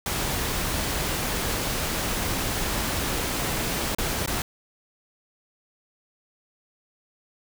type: noise with dropouts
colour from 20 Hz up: pink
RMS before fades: -27 dBFS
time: 0.06-4.42 s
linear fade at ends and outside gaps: 2 ms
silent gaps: 3.949-3.984 / 4.261-4.275 s
effects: none